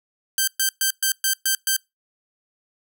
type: tone bursts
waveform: 5% pulse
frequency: 1564 Hz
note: G6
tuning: 4 cents flat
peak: -7 dBFS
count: 7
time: 0.38-1.765 s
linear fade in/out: 2 ms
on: 95 ms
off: 120 ms
effects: noise-tail reverb RT60 0.2 s tail -26 dB re dry

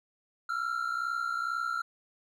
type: tone pair together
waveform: triangle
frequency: 1334.7 / 1396.9 Hz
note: E6 / F6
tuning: +21 / 0 cents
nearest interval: minor second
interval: 79 cents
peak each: -31 / -30 dBFS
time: 0.49-1.82 s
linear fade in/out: 5 ms
effects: tanh soft clip ceiling -20 dBFS

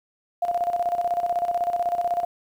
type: tone with tremolo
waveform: sine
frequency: 698.5 Hz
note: F5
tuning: in tune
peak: -19 dBFS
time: 0.42-2.25 s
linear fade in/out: 5 ms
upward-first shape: square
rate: 16 Hz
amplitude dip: 65%
effects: 9-bit

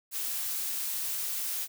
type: noise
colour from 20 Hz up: blue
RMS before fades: -33 dBFS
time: 0.11-1.68 s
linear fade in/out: 50 ms
effects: none

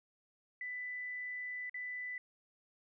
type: tone with dropouts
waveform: sine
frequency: 1991 Hz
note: B6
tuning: 14 cents sharp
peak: -39 dBFS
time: 0.61-2.18 s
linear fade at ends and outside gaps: 2 ms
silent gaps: 1.696-1.743 s
effects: none

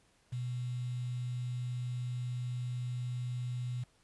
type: tone with quantisation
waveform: sine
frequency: 123.47 Hz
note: B2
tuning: in tune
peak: -34 dBFS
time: 0.32-3.84 s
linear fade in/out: 10 ms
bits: 9
effects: pink hiss -69 dBFS RMS until 4.03 s + resampled to 24000 Hz

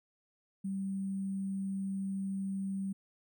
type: tone with sample-and-hold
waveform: sine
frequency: 193.8 Hz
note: G3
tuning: 20 cents flat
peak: -33 dBFS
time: 0.64-2.93 s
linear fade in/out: 10 ms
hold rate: 8820 Hz
effects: none

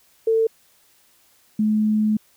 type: tone pair in turn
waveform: sine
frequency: 448.3 / 214.3 Hz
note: A4 / A3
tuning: +32 / -45 cents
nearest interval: octave + minor second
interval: 1277 cents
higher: first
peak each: -15 / -16 dBFS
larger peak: first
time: 0.27-0.47 / 1.59-2.17 s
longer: second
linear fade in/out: 5 ms
effects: white hiss -58 dBFS RMS until 2.36 s

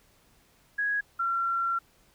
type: tone pair in turn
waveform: sine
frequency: 1661.2 / 1365.1 Hz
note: G#6 / F6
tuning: 0 / -40 cents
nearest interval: minor third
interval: 340 cents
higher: first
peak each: -25 dBFS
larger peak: neither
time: 0.78-1.01 / 1.19-1.79 s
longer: second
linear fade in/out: 10 ms
effects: pink hiss -63 dBFS RMS until 2.14 s

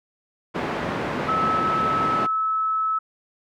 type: band-pass noise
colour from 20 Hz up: pink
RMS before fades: -27 dBFS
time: 0.54-2.27 s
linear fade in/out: 20 ms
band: 160 to 1800 Hz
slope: 12 dB/octave
type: tone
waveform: sine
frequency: 1300 Hz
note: E6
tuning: 24 cents flat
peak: -20 dBFS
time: 1.28-2.99 s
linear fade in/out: 10 ms
effects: none

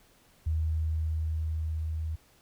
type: tone with level ramp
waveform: sine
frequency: 79.2 Hz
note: D#2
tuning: 31 cents sharp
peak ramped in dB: -25 to -30 dBFS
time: 0.46-2.16 s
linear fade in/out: 10 ms
effects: pink hiss -62 dBFS RMS until 2.41 s

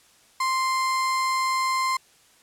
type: tone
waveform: 35% pulse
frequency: 1046.5 Hz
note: C6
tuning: in tune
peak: -20 dBFS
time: 0.4-1.97 s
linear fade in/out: 5 ms
effects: white hiss -57 dBFS RMS until 2.42 s + low-pass 10000 Hz 12 dB/octave

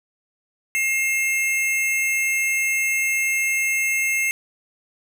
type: tone pair together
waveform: square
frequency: 2131 / 2660 Hz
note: C7 / E7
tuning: +31 / +15 cents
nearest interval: major third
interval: 384 cents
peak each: -21 / -26 dBFS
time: 0.75-4.31 s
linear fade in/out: 0 ms
effects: none

